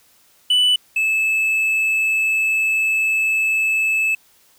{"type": "tone pair in turn", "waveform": "triangle", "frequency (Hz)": [2980, 2612], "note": ["F#7", "E7"], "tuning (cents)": [12, -17], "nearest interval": "major second", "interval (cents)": 229, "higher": "first", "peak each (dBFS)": [-11, -14], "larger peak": "first", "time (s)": [[0.5, 0.76], [0.96, 4.15]], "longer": "second", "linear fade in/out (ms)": 5, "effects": ["white hiss -55 dBFS RMS until 4.58 s"]}